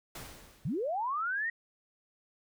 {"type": "noise with exponential decay", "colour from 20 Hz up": "pink", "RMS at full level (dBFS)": -42, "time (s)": [0.15, 1.07], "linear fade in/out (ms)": 5, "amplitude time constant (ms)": 200}
{"type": "linear sweep", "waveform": "sine", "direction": "up", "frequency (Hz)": [110, 1905], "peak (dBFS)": -30, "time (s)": [0.65, 1.5], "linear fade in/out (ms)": 5}
{"effects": []}